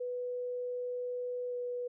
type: tone with pitch glide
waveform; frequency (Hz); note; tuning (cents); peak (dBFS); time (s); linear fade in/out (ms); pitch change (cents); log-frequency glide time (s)
sine; 493.9 to 490.2; B4 to B4; 0 to -13; -34; 0-1.88; 10; -13; 1.49-1.54
effects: none